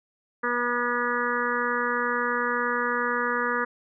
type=harmonic tone; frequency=242.1 Hz; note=B3; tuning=34 cents flat; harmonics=1 / 2 / 4 / 5 / 6 / 7 / 8; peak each=-34 / -30 / -32 / -29 / -31 / -30 / -35 dBFS; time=0.43-3.65 s; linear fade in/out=10 ms; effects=none